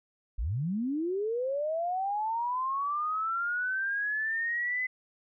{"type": "linear sweep", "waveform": "sine", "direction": "up", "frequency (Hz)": [41.2, 2034], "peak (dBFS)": -28, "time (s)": [0.38, 4.87], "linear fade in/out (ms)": 10, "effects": []}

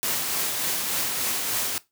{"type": "noise with tremolo", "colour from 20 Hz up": "white", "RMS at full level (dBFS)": -25, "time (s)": [0.03, 1.78], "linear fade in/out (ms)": 0, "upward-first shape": "triangle", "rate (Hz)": 3.4, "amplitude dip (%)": 35, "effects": ["noise-tail reverb RT60 0.2 s tail -19 dB re dry", "high-pass 100 Hz 12 dB/octave"]}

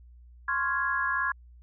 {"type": "chord", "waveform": "sine", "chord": "Db major seventh", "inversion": "third", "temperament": "equal", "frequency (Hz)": [1046.5, 1108.7, 1396.9, 1661.2], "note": ["C6", "Db6", "F6", "Ab6"], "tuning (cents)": [0, 0, 0, 0], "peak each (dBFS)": [-31, -34, -33, -28], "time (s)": [0.48, 1.32], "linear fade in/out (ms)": 5, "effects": ["added 60 Hz sine -49 dBFS peak until 1.62 s"]}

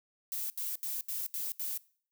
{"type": "noise bursts", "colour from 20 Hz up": "violet", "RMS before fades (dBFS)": -36, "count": 6, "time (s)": [0.32, 1.775], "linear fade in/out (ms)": 0, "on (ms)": 180, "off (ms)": 75, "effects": ["noise-tail reverb RT60 0.5 s tail -22 dB re dry"]}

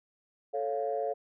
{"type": "chord", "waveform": "sine", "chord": "A augmented", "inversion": "none", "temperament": "equal", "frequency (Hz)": [440, 554.4, 698.5], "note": ["A4", "C#5", "E#5"], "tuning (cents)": [0, 0, 0], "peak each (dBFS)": -33, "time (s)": [0.53, 1.14], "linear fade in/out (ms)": 20, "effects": ["tanh soft clip ceiling -20 dBFS"]}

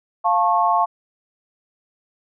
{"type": "chord", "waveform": "sine", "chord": "F augmented", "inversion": "none", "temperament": "equal with one note detuned", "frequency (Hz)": [698.5, 880, 1092.2], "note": ["F5", "A5", "C#6"], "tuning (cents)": [0, 0, -26], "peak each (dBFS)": -19, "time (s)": [0.24, 0.86], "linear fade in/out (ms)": 20, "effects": []}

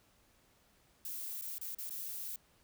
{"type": "noise with dropouts", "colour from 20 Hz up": "violet", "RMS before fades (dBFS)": -42, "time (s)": [1.05, 2.36], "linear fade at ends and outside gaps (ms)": 2, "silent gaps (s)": [[1.413, 1.421], [1.583, 1.612], [1.748, 1.785], [1.895, 1.906]], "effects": ["pink hiss -69 dBFS RMS until 2.63 s"]}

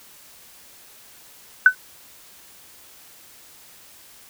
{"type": "tone with exponential decay", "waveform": "sine", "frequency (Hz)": 1506, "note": "F#6", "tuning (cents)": 30, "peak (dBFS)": -3, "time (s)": [1.66, 1.75], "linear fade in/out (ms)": 2, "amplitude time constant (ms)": 18, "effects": ["white hiss -48 dBFS RMS until 4.29 s"]}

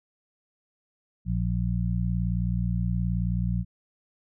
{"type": "harmonic tone", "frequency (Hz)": 58.9, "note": "A#1", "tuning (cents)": 19, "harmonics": [1, 2, 3], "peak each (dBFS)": [-28, -28, -28], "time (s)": [1.25, 3.65], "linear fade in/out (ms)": 50, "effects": []}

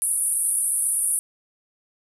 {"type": "band-pass noise", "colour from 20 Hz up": "pink", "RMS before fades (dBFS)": -23, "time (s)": [0.02, 1.19], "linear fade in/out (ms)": 0, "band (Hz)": [9200, 11000], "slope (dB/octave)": 96, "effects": []}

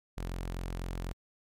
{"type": "tone", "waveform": "sawtooth", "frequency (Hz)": 44, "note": "F1", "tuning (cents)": 14, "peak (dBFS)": -31, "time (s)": [0.17, 1.13], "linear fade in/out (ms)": 10, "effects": ["MP3 96 kbps"]}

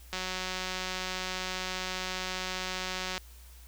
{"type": "click train", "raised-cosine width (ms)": 0.2, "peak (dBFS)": -17, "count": 565, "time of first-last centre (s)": [0.13, 3.179], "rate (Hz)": 185, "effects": ["added 60 Hz sine -49 dBFS peak until 3.67 s", "white hiss -57 dBFS RMS until 3.67 s"]}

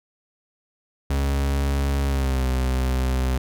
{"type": "tone with pitch glide", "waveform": "40% pulse", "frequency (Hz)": [69.3, 64.29], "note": ["C#2", "C2"], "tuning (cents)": [0, -30], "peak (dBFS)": -19, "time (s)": [1.1, 3.38], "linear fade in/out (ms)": 5, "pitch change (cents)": -130, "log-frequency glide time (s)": [2.04, 2.46], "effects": []}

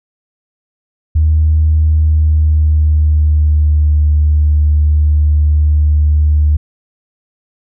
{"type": "tone with pitch glide", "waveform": "sine", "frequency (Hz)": [77.78, 75.13], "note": ["D#2", "D2"], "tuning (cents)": [0, 40], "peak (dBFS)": -6, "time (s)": [1.15, 6.57], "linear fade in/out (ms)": 10, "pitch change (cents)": -60, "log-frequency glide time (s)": [1.89, 3.92], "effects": ["tanh soft clip ceiling -2 dBFS"]}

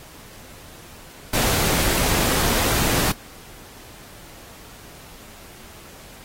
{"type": "noise", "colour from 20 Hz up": "pink", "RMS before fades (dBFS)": -21, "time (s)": [1.33, 3.12], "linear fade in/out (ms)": 5, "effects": ["pink hiss -44 dBFS RMS until 6.24 s", "AAC 48 kbps"]}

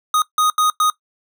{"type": "tone bursts at uneven times", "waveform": "square", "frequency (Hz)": 1244.5, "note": "D#6", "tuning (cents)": 0, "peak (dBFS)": -14, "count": 4, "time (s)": [[0.14, 0.22], [0.38, 0.5], [0.58, 0.7], [0.8, 0.9]], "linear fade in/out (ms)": 2, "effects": ["noise-tail reverb RT60 0.1 s tail -18 dB re dry"]}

